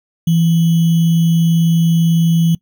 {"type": "tone with sample-and-hold", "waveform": "sine", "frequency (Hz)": 165.9, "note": "E3", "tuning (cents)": 11, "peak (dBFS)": -9, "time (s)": [0.27, 2.55], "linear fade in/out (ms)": 5, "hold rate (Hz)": 3150, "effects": ["noise-tail reverb RT60 0.1 s tail -23 dB re dry"]}